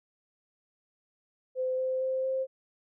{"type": "tone with pitch steps", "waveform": "sine", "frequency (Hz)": [514, 518.2, 522.4, 526.6], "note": ["C5", "C5", "C5", "C5"], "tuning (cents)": [-31, -17, -3, 11], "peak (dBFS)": -27, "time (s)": [1.55, 2.47], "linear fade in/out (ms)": 50, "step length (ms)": 230, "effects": []}